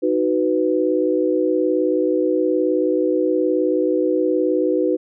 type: chord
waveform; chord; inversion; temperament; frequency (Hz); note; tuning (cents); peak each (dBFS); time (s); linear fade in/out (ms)
sine; B major; first; equal with one note detuned; 311.1 / 370 / 496.7; D#4 / F#4 / B4; 0 / 0 / +10; -20; 0.02-4.97; 20
effects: none